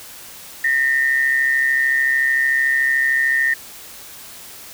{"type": "tone pair together", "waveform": "sine", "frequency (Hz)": [1828, 1961.5], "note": ["A#6", "B6"], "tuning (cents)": [-34, -12], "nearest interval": "minor second", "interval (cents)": 122, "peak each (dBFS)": [-15, -22], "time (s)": [0.64, 3.54], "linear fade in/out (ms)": 5, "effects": ["white hiss -38 dBFS RMS until 4.73 s"]}